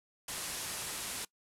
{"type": "low-pass noise", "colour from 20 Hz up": "white", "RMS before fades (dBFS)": -40, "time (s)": [0.28, 1.25], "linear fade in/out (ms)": 5, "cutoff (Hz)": 12000, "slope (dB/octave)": 48, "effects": ["noise-tail reverb RT60 0.1 s tail -22 dB re dry"]}